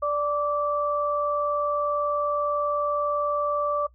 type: tone pair together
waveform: sine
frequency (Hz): 586 / 1164.2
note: D5 / D6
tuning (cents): -4 / -15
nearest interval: octave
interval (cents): 1189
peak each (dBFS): -25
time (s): 0.02-3.87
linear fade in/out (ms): 10
effects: noise-tail reverb RT60 0.1 s tail -20 dB re dry + added 60 Hz sine -53 dBFS peak until 3.94 s